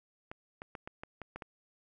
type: clicks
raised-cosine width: 0.5 ms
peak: -27 dBFS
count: 8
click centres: 0.315 / 0.619 / 0.752 / 0.875 / 1.035 / 1.217 / 1.36 / 1.422 s
effects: none